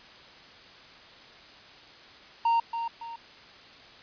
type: tone with echo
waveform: triangle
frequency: 925 Hz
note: A#5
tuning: 14 cents flat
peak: -19 dBFS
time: 2.45-2.6 s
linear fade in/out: 5 ms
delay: 280 ms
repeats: 2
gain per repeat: -8 dB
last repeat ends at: 3.16 s
effects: white hiss -50 dBFS RMS until 4.02 s + resampled to 11025 Hz